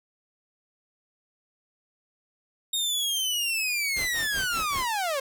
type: linear sweep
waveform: sawtooth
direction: down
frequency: 3729 to 523.3 Hz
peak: -22 dBFS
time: 2.73-5.2 s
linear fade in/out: 5 ms
type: noise with tremolo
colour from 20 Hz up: pink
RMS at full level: -36 dBFS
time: 3.96-4.89 s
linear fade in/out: 5 ms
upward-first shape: sine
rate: 5.2 Hz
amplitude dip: 95%
effects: none